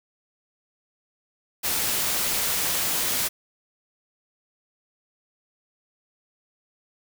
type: noise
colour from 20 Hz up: white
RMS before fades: -25 dBFS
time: 1.63-3.29 s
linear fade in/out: 20 ms
effects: none